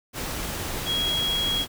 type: tone in noise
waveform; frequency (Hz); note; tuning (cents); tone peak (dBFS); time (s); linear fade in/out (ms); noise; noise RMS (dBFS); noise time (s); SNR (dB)
sine; 3300; G#7; -12; -23; 0.85-1.66; 50; pink; -31; 0.13-1.68; +5
effects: none